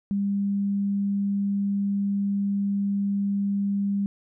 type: tone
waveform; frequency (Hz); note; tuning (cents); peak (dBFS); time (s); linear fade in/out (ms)
sine; 200; G3; +35; -22; 0.11-4.06; 0
effects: none